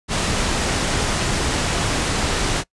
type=low-pass noise; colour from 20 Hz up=pink; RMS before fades=-21 dBFS; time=0.08-2.64 s; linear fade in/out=50 ms; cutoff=9300 Hz; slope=24 dB/octave; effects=noise-tail reverb RT60 0.1 s tail -23 dB re dry + resampled to 24000 Hz

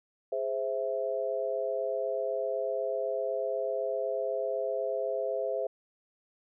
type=chord; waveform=sine; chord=Ab augmented; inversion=none; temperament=equal; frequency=415.3 / 523.3 / 659.3 Hz; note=Ab4 / C5 / E5; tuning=0 / 0 / 0 cents; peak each=-35 / -32 / -33 dBFS; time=0.32-5.67 s; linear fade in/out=5 ms; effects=none

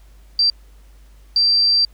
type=tone bursts at uneven times; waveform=sine; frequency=4699 Hz; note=D8; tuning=in tune; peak=-12 dBFS; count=2; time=0.39-0.5 / 1.36-1.85 s; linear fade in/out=2 ms; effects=added 50 Hz sine -43 dBFS peak until 1.93 s + pink hiss -57 dBFS RMS until 1.93 s

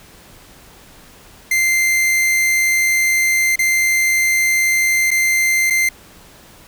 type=tone with dropouts; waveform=45% pulse; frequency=2087 Hz; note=C7; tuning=5 cents flat; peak=-13 dBFS; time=1.51-5.89 s; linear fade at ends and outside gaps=5 ms; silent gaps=3.558-3.59 / 5.107-5.113 / 5.701-5.705 s; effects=pink hiss -44 dBFS RMS until 6.67 s

